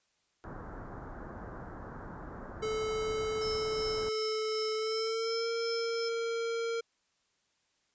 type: low-pass noise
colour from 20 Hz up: pink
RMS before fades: -44 dBFS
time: 0.44-4.09 s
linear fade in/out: 0 ms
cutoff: 1600 Hz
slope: 48 dB/octave
type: tone with pitch glide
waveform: square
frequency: 435 to 460.6 Hz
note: A4 to A#4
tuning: -20 to -21 cents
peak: -32 dBFS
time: 2.62-6.81 s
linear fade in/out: 10 ms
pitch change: +99 cents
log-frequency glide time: 4.75-5.48 s
type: tone with tremolo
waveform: sine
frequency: 5260 Hz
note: E8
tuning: 5 cents flat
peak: -36 dBFS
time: 3.41-6.09 s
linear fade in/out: 10 ms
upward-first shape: triangle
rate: 2.7 Hz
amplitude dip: 60%
effects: white hiss -75 dBFS RMS until 7.94 s + resampled to 16000 Hz